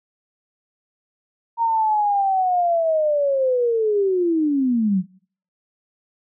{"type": "linear sweep", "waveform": "sine", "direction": "down", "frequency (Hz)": [932.3, 174.61], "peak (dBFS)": -16, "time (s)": [1.57, 5.04], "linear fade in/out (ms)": 50, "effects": ["noise-tail reverb RT60 0.5 s tail -21 dB re dry"]}